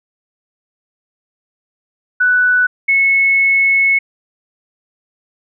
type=tone pair in turn; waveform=sine; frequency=1487 / 2195 Hz; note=F#6 / C#7; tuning=+8 / -18 cents; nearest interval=perfect fifth; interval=674 cents; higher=second; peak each=-9 dBFS; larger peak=neither; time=2.2-2.67 / 2.88-3.99 s; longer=second; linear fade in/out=10 ms; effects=none